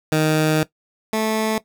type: tone pair in turn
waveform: 15% pulse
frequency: 155.56 / 218.9 Hz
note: D#3 / A3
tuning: 0 / -9 cents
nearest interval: tritone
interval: 591 cents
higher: second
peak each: -9 / -12 dBFS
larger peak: first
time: 0.12-0.63 / 1.13-1.58 s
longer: first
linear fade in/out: 2 ms
effects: noise-tail reverb RT60 0.1 s tail -17 dB re dry